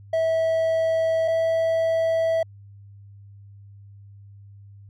triangle tone pair in turn, 650 / 654.1 Hz, E5 / E5, -24 / -14 cents, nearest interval unison, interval 10 cents, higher second, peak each -17 dBFS, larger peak neither, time 0.13-1.28 / 1.28-2.43 s, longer neither, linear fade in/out 5 ms, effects added 100 Hz sine -43 dBFS peak until 4.89 s

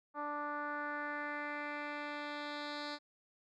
10% pulse tone with low-pass filter sweep, 293.7 Hz, D4, in tune, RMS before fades -41 dBFS, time 0.14-2.99 s, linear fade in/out 50 ms, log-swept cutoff 1100 to 4400 Hz, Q 2.7, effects none

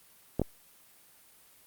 clicks, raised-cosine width 2 ms, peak -14 dBFS, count 2, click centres 0.396 / 0.417 s, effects white hiss -59 dBFS RMS until 1.66 s + Opus 32 kbps

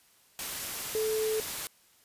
sine tone in noise, 435.7 Hz, A4, 17 cents flat, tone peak -27 dBFS, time 0.95-1.4 s, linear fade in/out 0 ms, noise white, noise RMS -36 dBFS, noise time 0.39-1.67 s, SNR +6 dB, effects white hiss -63 dBFS RMS until 2.04 s + resampled to 32000 Hz

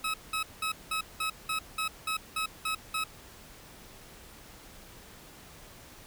20% pulse tone bursts, 1286 Hz, E6, 43 cents flat, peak -24 dBFS, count 11, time 0.04-3.04 s, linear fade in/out 5 ms, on 100 ms, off 190 ms, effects pink hiss -51 dBFS RMS until 6.06 s

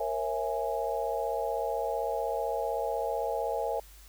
sine chord, A# half-diminished seventh, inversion none, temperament equal with one note detuned, 466.2 / 542 / 659.3 / 830.6 Hz, A#4 / C#5 / E5 / G#5, 0 / -39 / 0 / 0 cents, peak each -34 dBFS, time 0-3.8 s, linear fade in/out 5 ms, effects added 50 Hz sine -51 dBFS peak until 4.08 s + white hiss -56 dBFS RMS until 4.08 s

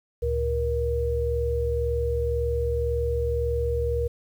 sine tone cluster, 71.1 / 113 / 474 Hz, C#2 / A2 / A#4, +45 / +47 / +29 cents, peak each -26 / -33 / -25 dBFS, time 0.22-4.08 s, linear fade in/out 10 ms, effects 9-bit

